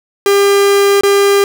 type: tone with dropouts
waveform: 45% pulse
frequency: 400.2 Hz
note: G4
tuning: 36 cents sharp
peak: -7 dBFS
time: 0.26-1.44 s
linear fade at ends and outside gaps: 1 ms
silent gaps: 1.01-1.034 s
effects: none